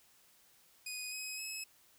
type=tone with pitch steps; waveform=15% pulse; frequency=2489 / 2533 / 2577 Hz; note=D#7 / D#7 / E7; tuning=0 / +30 / -40 cents; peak=-33 dBFS; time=0.86-1.64 s; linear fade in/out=5 ms; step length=260 ms; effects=white hiss -66 dBFS RMS until 1.98 s